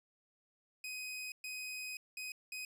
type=tone bursts at uneven times; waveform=sawtooth; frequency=2510 Hz; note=D#7; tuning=15 cents sharp; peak=-38 dBFS; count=4; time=0.84-1.32 / 1.44-1.97 / 2.17-2.32 / 2.52-2.65 s; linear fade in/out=2 ms; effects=resampled to 32000 Hz